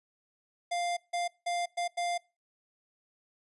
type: tone bursts at uneven times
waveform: square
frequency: 698.5 Hz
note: F5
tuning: in tune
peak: -30 dBFS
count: 5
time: 0.71-0.97 / 1.13-1.28 / 1.46-1.66 / 1.77-1.88 / 1.97-2.18 s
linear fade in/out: 10 ms
effects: noise-tail reverb RT60 0.3 s tail -24 dB re dry + resampled to 24000 Hz